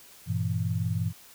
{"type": "chord", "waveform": "sine", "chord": "E diminished", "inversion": "first", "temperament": "just", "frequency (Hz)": [98.89, 118.67, 164.81], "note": ["G2", "Bb2", "E3"], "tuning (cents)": [16, 31, 0], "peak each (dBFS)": [-29, -30, -31], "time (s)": [0.26, 1.13], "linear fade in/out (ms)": 50, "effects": ["white hiss -52 dBFS RMS until 1.34 s"]}